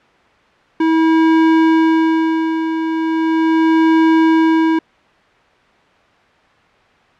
square tone with tremolo, 322.8 Hz, E4, 36 cents flat, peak -9 dBFS, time 0.8-4.79 s, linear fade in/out 5 ms, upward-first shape sine, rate 0.38 Hz, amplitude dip 60%, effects white hiss -50 dBFS RMS until 7.19 s + low-pass 2000 Hz 12 dB/octave

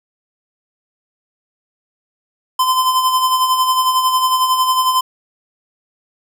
square tone with tremolo, 1028 Hz, C6, 31 cents flat, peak -11 dBFS, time 2.59-5.01 s, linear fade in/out 5 ms, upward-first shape sine, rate 11 Hz, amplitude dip 50%, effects none

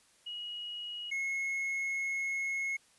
sine / triangle tone pair in turn, 2900 / 2173 Hz, F#7 / C#7, -35 / -35 cents, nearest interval perfect fourth, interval 500 cents, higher first, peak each -38 / -30 dBFS, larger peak second, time 0.26-1.11 / 1.11-2.77 s, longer second, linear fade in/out 10 ms, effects white hiss -65 dBFS RMS until 2.98 s + resampled to 24000 Hz

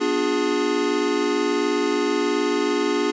square chord, B diminished seventh, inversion none, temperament equal with one note detuned, 246.9 / 293.7 / 356.6 / 415.3 Hz, B3 / D4 / F4 / Ab4, 0 / 0 / +36 / 0 cents, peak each -30 / -25 / -26 / -24 dBFS, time 0-3.12 s, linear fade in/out 20 ms, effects resampled to 16000 Hz

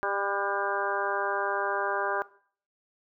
harmonic tone with a mistuned harmonic, 199.2 Hz, G3, 28 cents sharp, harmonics 2 / 3 / 4 / 5 / 6 / 7 / 8, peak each -34 / -34 / -34 / -34 / -34 / -34 / -34 dBFS, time 0.03-2.22 s, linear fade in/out 0 ms, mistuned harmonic 7, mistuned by +50 cents, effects noise-tail reverb RT60 0.5 s tail -19 dB re dry

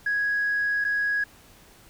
sine tone with dropouts, 1661.2 Hz, G#6, in tune, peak -21 dBFS, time 0.06-1.24 s, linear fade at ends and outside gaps 5 ms, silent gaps 0.843-0.848 s, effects tanh soft clip ceiling -18 dBFS + pink hiss -53 dBFS RMS until 1.89 s

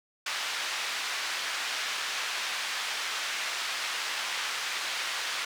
pink band-pass noise, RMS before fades -33 dBFS, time 0.26-5.45 s, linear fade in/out 5 ms, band 1400 to 5200 Hz, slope 12 dB/octave, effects none

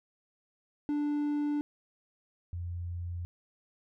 triangle / sine tone pair in turn, 293.7 / 87.11 Hz, D4 / F2, 0 / -4 cents, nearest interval octave + major sixth, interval 2104 cents, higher first, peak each -26 / -34 dBFS, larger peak first, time 0.89-1.61 / 2.53-3.25 s, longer neither, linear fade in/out 0 ms, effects none

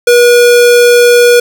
square tone, 482.5 Hz, B4, 40 cents flat, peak -3 dBFS, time 0.07-1.4 s, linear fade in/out 5 ms, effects none

